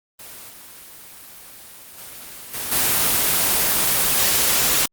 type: noise with level steps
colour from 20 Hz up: white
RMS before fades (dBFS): -38 / -41 / -37 / -27 / -18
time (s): 0.19-4.86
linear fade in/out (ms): 5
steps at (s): 0.48 / 1.97 / 2.53 / 2.71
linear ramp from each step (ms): 20
effects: Opus 24 kbps

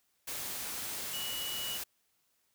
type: tone in noise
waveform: sine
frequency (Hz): 2931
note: F#7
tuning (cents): -17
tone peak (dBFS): -38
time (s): 1.13-1.78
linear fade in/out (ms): 10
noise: white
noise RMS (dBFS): -39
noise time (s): 0.27-1.84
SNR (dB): -2
effects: white hiss -75 dBFS RMS until 2.54 s

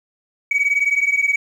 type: beating tone pair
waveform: sine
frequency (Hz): 2257 / 2276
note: C#7 / C#7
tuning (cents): +31 / +45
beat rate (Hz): 19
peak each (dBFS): -16 / -17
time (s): 0.51-1.36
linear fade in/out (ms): 5
effects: tanh soft clip ceiling -11 dBFS + 8-bit

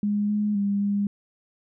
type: tone with pitch steps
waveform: sine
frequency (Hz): 206.3 / 209 / 201 / 202.4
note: G#3 / G#3 / G3 / G#3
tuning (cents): -11 / +11 / +44 / -44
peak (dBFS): -21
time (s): 0.03-1.07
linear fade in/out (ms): 2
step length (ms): 260
effects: none

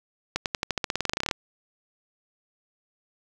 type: accelerating click train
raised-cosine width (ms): 0.2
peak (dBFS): -8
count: 19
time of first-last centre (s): 0.36-1.312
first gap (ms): 98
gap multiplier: 0.92
effects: 8-bit

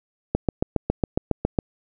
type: click train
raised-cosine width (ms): 2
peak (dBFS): -6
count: 10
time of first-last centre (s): 0.35-1.588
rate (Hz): 7.27
effects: none

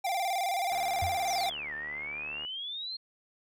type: tone with vibrato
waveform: square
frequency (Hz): 740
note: F#5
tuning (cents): 0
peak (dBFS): -29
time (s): 0.04-1.5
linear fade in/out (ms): 10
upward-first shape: square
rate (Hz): 19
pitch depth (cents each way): 93
type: click train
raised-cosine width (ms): 0.5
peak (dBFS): -31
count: 130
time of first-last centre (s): 0.72-2.449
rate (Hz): 74.6
type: tone with exponential decay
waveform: sine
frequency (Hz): 87.31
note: F2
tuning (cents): 0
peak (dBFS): -28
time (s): 1.02-1.26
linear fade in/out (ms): 5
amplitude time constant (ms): 51
type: exponential two-way sweep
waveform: sine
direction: down then up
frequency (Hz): 6520 to 1760 to 4257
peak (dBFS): -35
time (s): 1.27-2.97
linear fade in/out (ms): 10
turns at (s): 1.74
effects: none

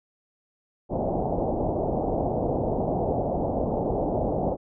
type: low-pass noise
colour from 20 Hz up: white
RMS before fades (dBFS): -26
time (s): 0.89-4.57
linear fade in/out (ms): 50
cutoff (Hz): 770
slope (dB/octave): 48
effects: none

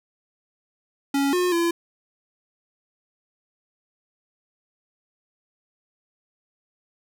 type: tone with pitch steps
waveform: square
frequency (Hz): 278.4 / 359.5 / 339.6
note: C#4 / F#4 / F4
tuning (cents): +8 / -50 / -48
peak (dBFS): -20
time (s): 1.14-1.71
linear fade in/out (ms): 5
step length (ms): 190
effects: none

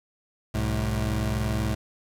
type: tone pair together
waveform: 25% pulse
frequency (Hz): 64.09 / 107.5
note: C2 / A2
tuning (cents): -35 / -40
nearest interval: major sixth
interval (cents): 895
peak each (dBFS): -24 / -23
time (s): 0.54-1.75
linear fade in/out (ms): 10
effects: resampled to 32000 Hz + 8-bit

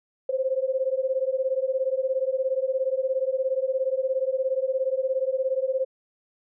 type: beating tone pair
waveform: sine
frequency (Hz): 518 / 535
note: C5 / C5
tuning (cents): -17 / +38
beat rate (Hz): 17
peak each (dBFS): -25 / -26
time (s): 0.29-5.85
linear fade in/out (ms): 5
effects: none

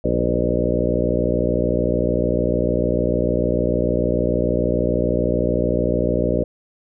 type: harmonic tone with a mistuned harmonic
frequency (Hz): 60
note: B1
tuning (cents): -49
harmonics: 1 / 2 / 3 / 4 / 5 / 6 / 7 / 8 / 9 / 10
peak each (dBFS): -26 / -26 / -26 / -26 / -26 / -26 / -26 / -26 / -26 / -26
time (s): 0.04-6.44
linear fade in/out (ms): 5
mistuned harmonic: 9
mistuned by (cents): -43
effects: none

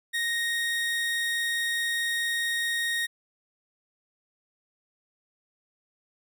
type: tone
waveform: 30% pulse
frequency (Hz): 1864.7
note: A#6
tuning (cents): 0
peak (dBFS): -23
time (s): 0.13-3.07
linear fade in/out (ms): 20
effects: none

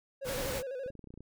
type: tone with vibrato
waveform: triangle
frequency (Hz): 523.3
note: C5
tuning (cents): 0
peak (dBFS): -34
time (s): 0.21-0.91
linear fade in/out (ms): 20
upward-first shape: square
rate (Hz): 12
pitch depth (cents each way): 79
type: noise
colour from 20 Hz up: pink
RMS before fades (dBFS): -37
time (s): 0.24-0.63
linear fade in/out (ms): 50
type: clicks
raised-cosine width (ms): 3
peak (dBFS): -36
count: 10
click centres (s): 0.862 / 0.903 / 0.953 / 0.993 / 1.042 / 1.073 / 1.105 / 1.14 / 1.176 / 1.206
effects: none

